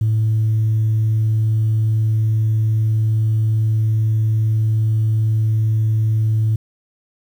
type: tone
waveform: sine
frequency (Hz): 109.7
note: A2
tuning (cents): -5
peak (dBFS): -12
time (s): 0.01-6.56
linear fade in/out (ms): 5
effects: tanh soft clip ceiling -11 dBFS + 8-bit